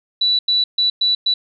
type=tone bursts at uneven times; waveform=sine; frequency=3951 Hz; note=B7; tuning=in tune; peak=-13 dBFS; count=5; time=0.21-0.39 / 0.48-0.64 / 0.78-0.9 / 1.01-1.15 / 1.26-1.34 s; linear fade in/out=5 ms; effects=none